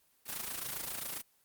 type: noise with amplitude modulation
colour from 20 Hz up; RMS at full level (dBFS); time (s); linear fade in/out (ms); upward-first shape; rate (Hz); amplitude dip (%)
white; -36; 0.25-1.23; 50; sine; 27.5; 70
effects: white hiss -70 dBFS RMS until 1.44 s + Opus 24 kbps